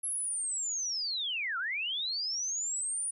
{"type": "linear two-way sweep", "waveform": "sine", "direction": "down then up", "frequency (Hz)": [11170, 1318.5, 9680], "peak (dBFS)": -31, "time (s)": [0.03, 3.11], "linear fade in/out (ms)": 10, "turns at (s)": 1.58, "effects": []}